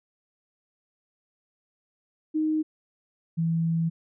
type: tone pair in turn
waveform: sine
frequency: 311.1 / 164.8 Hz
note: D#4 / E3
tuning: 0 / 0 cents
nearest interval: major seventh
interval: 1100 cents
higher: first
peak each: -22 dBFS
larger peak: neither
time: 2.34-2.63 / 3.37-3.9 s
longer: second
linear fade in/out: 20 ms
effects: none